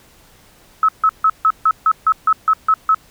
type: tone bursts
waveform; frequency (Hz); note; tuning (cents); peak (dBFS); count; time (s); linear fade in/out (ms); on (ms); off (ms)
sine; 1293; E6; -34; -9; 11; 0.83-2.946; 2; 56; 150
effects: pink hiss -49 dBFS RMS until 3.1 s